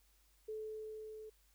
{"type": "tone with level ramp", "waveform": "sine", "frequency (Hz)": 433.5, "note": "A4", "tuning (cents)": -26, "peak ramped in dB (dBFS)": [-40, -48], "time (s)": [0.48, 1.3], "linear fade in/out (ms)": 10, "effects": ["added 50 Hz sine -70 dBFS peak until 1.54 s", "white hiss -73 dBFS RMS until 1.54 s"]}